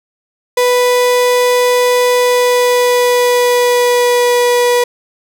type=tone with pitch glide; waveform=35% pulse; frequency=493.9 to 486.8 Hz; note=B4 to B4; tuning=0 to -25 cents; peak=-7 dBFS; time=0.57-4.84 s; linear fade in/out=5 ms; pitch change=-25 cents; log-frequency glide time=2.13-4.36 s; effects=none